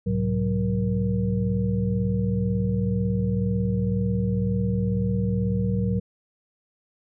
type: tone cluster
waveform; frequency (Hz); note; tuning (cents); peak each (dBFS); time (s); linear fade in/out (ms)
sine; 66.1 / 107.8 / 129.8 / 186 / 471.3; C2 / A2 / C3 / F#3 / A#4; +18 / -35 / -13 / +9 / +19; -33 / -25 / -33 / -24 / -32; 0.06-6; 10
effects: none